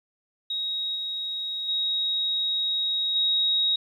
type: tone with level steps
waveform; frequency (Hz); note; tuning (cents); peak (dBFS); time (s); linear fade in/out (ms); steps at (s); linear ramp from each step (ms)
sine; 3787; A#7; +27; -26 / -28 / -23 / -20; 0.5-3.76; 5; 0.95 / 1.68 / 3.15; 10
effects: 10-bit